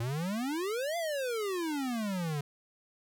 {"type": "exponential two-way sweep", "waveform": "square", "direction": "up then down", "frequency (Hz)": [111.8, 698.5, 140], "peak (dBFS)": -32, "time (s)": [0, 2.41], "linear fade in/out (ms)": 5, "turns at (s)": 0.97, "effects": []}